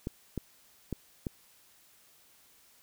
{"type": "clicks", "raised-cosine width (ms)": 3, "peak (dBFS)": -20, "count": 4, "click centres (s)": [0.071, 0.377, 0.927, 1.268], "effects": ["white hiss -62 dBFS RMS until 2.82 s"]}